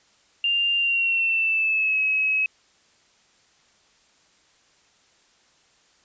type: tone with pitch glide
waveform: sine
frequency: 2794 to 2562 Hz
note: F7 to E7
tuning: 0 to -50 cents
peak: -19 dBFS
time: 0.44-2.46 s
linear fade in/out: 2 ms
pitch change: -150 cents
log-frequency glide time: 0.76-2 s
effects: white hiss -60 dBFS RMS until 6.04 s + resampled to 16000 Hz